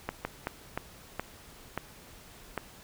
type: slowing click train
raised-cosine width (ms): 0.5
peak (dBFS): -16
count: 7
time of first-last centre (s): 0.09-2.577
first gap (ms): 160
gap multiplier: 1.38
effects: pink hiss -52 dBFS RMS until 2.83 s